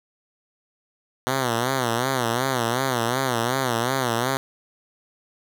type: tone with vibrato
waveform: 5% pulse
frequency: 124.4 Hz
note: B2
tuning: 13 cents sharp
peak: -10 dBFS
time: 1.27-4.37 s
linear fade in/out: 0 ms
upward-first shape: sine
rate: 2.7 Hz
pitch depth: 140 cents each way
effects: none